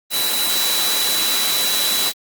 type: tone in noise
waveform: sine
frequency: 3951 Hz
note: B7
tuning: in tune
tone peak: -20 dBFS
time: 0.1-2.13 s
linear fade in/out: 50 ms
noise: white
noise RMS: -20 dBFS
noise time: 0.1-2.13 s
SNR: -3 dB
effects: high-pass 200 Hz 12 dB/octave + Opus 24 kbps